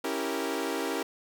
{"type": "chord", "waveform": "sawtooth", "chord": "C# diminished seventh", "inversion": "none", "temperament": "equal", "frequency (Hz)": [277.2, 329.6, 392, 466.2], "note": ["C#4", "E4", "G4", "Bb4"], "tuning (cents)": [0, 0, 0, 0], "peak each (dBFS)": -31, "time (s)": [0.04, 1.03], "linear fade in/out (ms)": 5, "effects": []}